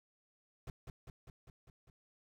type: noise with echo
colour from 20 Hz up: brown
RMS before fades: -43 dBFS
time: 0.67-0.7 s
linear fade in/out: 2 ms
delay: 200 ms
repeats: 6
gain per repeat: -3 dB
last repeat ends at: 1.9 s
effects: none